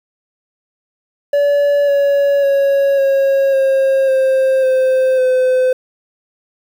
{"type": "tone with pitch steps", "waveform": "triangle", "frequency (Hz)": [573, 563.8, 554.8, 545.9, 537.1, 528.5, 520, 511.7], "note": ["D5", "C#5", "C#5", "C#5", "C5", "C5", "C5", "C5"], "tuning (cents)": [-43, 29, 1, -27, 45, 17, -11, -39], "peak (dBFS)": -8, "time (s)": [1.33, 5.73], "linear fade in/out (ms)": 5, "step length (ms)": 550, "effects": ["7-bit"]}